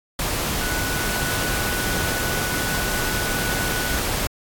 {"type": "tone in noise", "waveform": "sine", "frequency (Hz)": 1480, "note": "F#6", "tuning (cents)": 0, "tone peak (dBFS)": -28, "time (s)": [0.61, 3.98], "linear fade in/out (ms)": 2, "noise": "pink", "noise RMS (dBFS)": -24, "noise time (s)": [0.19, 4.27], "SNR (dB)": -7, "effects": ["AAC 64 kbps"]}